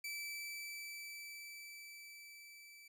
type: tone with level ramp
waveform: sawtooth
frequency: 2317 Hz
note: D7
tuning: 24 cents flat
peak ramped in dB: -38 to -53 dBFS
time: 0.04-2.88 s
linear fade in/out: 5 ms
effects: none